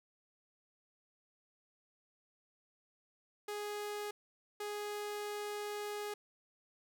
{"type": "tone bursts at uneven times", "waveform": "sawtooth", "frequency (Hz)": 415.3, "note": "G#4", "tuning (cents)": 0, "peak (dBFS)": -35, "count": 2, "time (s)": [[3.48, 4.11], [4.6, 6.14]], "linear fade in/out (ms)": 5, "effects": []}